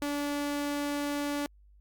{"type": "tone", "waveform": "sawtooth", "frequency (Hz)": 288.7, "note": "D4", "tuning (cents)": -30, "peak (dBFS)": -26, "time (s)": [0.02, 1.46], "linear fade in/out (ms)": 0, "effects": ["added 50 Hz sine -55 dBFS peak until 1.8 s", "Opus 48 kbps"]}